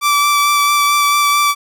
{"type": "tone with vibrato", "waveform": "sawtooth", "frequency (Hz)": 1162, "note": "D6", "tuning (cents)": -19, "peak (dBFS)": -7, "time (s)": [0.01, 1.55], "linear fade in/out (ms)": 50, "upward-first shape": "sine", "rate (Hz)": 4.5, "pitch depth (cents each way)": 13, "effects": []}